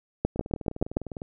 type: two click trains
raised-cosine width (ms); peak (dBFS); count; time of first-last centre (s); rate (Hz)
2; -22 / -9; 18 / 6; 0.36-1.219 / 0.25-0.969; 19.8 / 6.95
effects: none